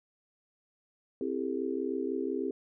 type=chord; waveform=sine; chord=A minor seventh; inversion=first; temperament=just; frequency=264 / 330 / 396 / 440 Hz; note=C4 / E4 / G4 / A4; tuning=+16 / +2 / +18 / 0 cents; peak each=-35 / -36 / -34 / -39 dBFS; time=1.21-2.51 s; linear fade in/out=2 ms; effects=none